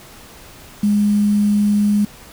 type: tone with quantisation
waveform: sine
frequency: 206.5 Hz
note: G#3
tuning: 10 cents flat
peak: -12 dBFS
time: 0.83-2.05 s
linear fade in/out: 5 ms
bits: 6
effects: pink hiss -41 dBFS RMS until 2.32 s